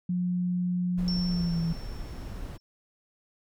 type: tone with pitch glide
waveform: sine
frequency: 178.9 to 165.96 Hz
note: F3 to E3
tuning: +42 to +12 cents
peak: -25 dBFS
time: 0.09-1.73 s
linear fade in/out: 5 ms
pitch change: -130 cents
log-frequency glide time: 1.28-1.61 s
type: noise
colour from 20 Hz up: brown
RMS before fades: -37 dBFS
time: 0.97-2.58 s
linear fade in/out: 20 ms
type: tone with exponential decay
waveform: sine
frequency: 5420 Hz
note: E8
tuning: 47 cents sharp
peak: -31 dBFS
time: 1.08-2.6 s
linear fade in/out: 0 ms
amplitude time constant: 330 ms
effects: none